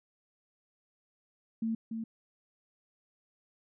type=tone with echo; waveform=sine; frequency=225.1 Hz; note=A3; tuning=40 cents sharp; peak=-29 dBFS; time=1.62-1.75 s; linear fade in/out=5 ms; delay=290 ms; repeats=1; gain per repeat=-5 dB; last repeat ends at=2.04 s; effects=none